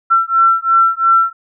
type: beating tone pair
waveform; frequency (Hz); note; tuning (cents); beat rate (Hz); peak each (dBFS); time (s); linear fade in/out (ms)
sine; 1347 / 1349.9; E6 / E6; +37 / +41; 2.9; -12; 0.1-1.33; 20
effects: none